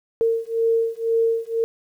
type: beating tone pair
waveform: sine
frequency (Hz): 455.2 / 457.2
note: A#4 / A#4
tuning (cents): -41 / -34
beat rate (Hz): 2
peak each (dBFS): -21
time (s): 0.21-1.64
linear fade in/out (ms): 0
effects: 9-bit